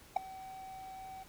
triangle tone with ADSR envelope, 762 Hz, G5, 49 cents flat, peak -20 dBFS, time 0.16-1.24 s, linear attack 7 ms, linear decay 5 ms, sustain -23 dB, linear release 15 ms, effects pink hiss -58 dBFS RMS until 1.28 s

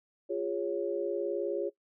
sine chord, Db major, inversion first, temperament equal with one note detuned, 349.2 / 408.6 / 554.4 Hz, F4 / Ab4 / Db5, 0 / -28 / 0 cents, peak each -34 dBFS, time 0.29-1.7 s, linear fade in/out 20 ms, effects noise-tail reverb RT60 0.1 s tail -18 dB re dry

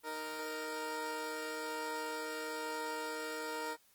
15% pulse tone pair together, 311.1 / 466.1 Hz, D#4 / A#4, 0 / 0 cents, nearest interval perfect fifth, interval 700 cents, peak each -38 / -33 dBFS, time 0.03-3.77 s, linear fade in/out 50 ms, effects white hiss -68 dBFS RMS until 3.94 s + Opus 24 kbps

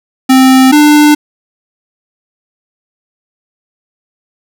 square tone pair in turn, 261.6 / 297.9 Hz, C4 / D4, 0 / +25 cents, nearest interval major second, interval 225 cents, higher second, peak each -3 dBFS, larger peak neither, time 0.29-0.72 / 0.72-1.15 s, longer neither, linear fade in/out 10 ms, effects none

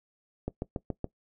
click train, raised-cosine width 2 ms, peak -18 dBFS, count 5, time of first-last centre 0.48-1.043 s, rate 7.1 Hz, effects noise-tail reverb RT60 0.1 s tail -19 dB re dry

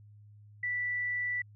sine tone, 1968 Hz, B6, 7 cents flat, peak -30 dBFS, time 0.63-1.42 s, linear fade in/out 5 ms, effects added 104 Hz sine -52 dBFS peak until 1.55 s

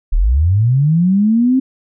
sine linear sweep, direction up, 30.75 to 267.1 Hz, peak -9 dBFS, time 0.12-1.6 s, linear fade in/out 10 ms, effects none

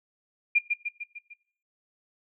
sine tone with echo, 2409 Hz, D7, 43 cents sharp, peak -17 dBFS, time 0.55-0.59 s, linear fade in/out 10 ms, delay 150 ms, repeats 5, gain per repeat -5 dB, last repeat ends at 1.34 s, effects noise-tail reverb RT60 0.6 s tail -20 dB re dry

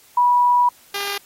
sine / 5% pulse tone pair in turn, 976 / 402.1 Hz, B5 / G4, -21 / +44 cents, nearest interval octave + minor third, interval 1535 cents, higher first, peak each -12 dBFS, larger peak neither, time 0.17-0.69 / 0.94-1.18 s, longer first, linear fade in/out 5 ms, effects white hiss -51 dBFS RMS until 1.25 s + AAC 48 kbps

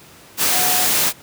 sine tone in noise, 731 Hz, F#5, 21 cents flat, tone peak -24 dBFS, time 0.5-0.88 s, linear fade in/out 50 ms, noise white, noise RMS -17 dBFS, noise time 0.37-1.13 s, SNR -10 dB, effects pink hiss -44 dBFS RMS until 1.22 s + high-pass 100 Hz 12 dB/octave

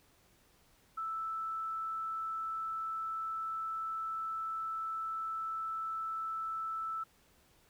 sine tone, 1318.5 Hz, E6, in tune, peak -35 dBFS, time 0.97-7.04 s, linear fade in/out 10 ms, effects pink hiss -67 dBFS RMS until 7.69 s

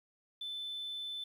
sine tone, 3520 Hz, A7, in tune, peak -37 dBFS, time 0.41-1.24 s, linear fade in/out 5 ms, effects tanh soft clip ceiling -34 dBFS + 11-bit

